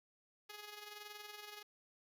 5% pulse tone with amplitude modulation, 417.5 Hz, G#4, 9 cents sharp, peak -36 dBFS, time 0.49-1.63 s, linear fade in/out 10 ms, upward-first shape sine, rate 21.3 Hz, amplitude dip 55%, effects none

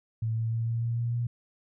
sine tone with pitch steps, 112.1 / 113.27 / 114.46 / 115.65 / 116.86 / 118.08 / 119.32 Hz, A2 / A#2 / A#2 / A#2 / A#2 / A#2 / A#2, +33 / -49 / -31 / -13 / +5 / +23 / +41 cents, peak -26 dBFS, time 0.22-1.27 s, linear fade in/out 5 ms, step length 150 ms, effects none

